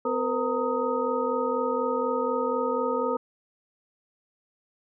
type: tone cluster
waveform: sine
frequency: 254.6 / 464.9 / 509 / 921 / 1253 Hz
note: C4 / A#4 / C5 / A#5 / D#6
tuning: -47 / -5 / -48 / -21 / +12 cents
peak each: -32 / -28 / -29 / -32 / -31 dBFS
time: 0.05-3.17 s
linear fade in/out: 5 ms
effects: none